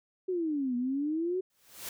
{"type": "exponential two-way sweep", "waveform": "sine", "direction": "down then up", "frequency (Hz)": [380.1, 240, 380.1], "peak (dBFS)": -28, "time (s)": [0.28, 1.41], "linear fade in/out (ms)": 10, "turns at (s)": 0.76}
{"type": "noise with exponential growth", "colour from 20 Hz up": "white", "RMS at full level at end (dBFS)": -37, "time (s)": [1.5, 1.89], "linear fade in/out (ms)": 2, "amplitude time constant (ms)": 83}
{"effects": []}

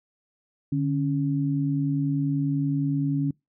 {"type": "tone pair together", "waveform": "sine", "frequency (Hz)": [146.84, 277.2], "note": ["D3", "C#4"], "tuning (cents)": [0, 0], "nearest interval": "major seventh", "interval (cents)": 1100, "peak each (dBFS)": [-24, -25], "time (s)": [0.72, 3.31], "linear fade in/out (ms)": 5, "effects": ["noise-tail reverb RT60 0.2 s tail -26 dB re dry"]}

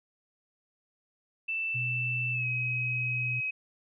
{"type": "tone with pitch glide", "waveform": "sine", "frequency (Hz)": [2656, 2540], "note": ["E7", "D#7"], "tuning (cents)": [12, 35], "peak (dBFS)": -29, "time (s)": [1.48, 3.51], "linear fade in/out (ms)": 10, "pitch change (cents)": -77, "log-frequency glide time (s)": [2.32, 2.46]}
{"type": "tone", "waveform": "sine", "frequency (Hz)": 123.47, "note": "B2", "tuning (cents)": 0, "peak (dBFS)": -33, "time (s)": [1.74, 3.41], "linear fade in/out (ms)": 20}
{"effects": []}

